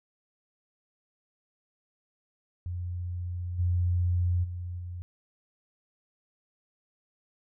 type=tone with level steps; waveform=sine; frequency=88.5 Hz; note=F2; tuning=23 cents sharp; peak=-31 / -23 / -33 / -35 dBFS; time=2.66-5.02 s; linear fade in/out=0 ms; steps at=3.58 / 4.43 / 4.78 s; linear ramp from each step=20 ms; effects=none